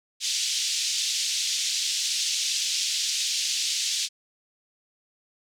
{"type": "band-pass noise", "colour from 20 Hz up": "white", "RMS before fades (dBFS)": -27, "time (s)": [0.2, 4.09], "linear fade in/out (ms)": 50, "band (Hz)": [2900, 6700], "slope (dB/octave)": 24, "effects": []}